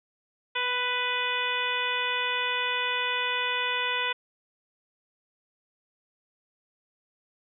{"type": "harmonic tone with a mistuned harmonic", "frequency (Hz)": 496, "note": "B4", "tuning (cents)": 7, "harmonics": [1, 2, 3, 4, 5, 6, 7], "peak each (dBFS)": [-37, -32, -33, -33, -32, -34, -34], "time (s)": [0.55, 4.13], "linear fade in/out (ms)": 10, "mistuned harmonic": 1, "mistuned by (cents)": -16, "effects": []}